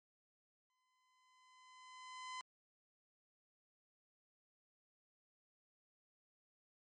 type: tone with exponential growth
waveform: sawtooth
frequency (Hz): 1020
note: C6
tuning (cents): -44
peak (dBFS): -40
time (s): 0.7-2.41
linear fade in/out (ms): 0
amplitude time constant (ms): 370
effects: MP3 32 kbps